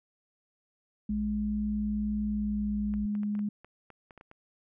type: tone with pitch glide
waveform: sine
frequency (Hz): 210 to 207.5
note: G#3 to G#3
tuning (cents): +19 to -1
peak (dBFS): -28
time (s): 1.09-3.49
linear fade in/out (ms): 5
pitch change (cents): -20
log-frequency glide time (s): 2.28-2.63
type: tone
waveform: sine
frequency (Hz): 59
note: A#1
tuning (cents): +22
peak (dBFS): -36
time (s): 1.1-3.06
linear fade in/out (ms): 5
type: clicks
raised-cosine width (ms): 0.5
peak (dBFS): -35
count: 11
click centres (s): 2.939 / 3.152 / 3.233 / 3.352 / 3.392 / 3.646 / 3.903 / 4.108 / 4.177 / 4.211 / 4.314
effects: none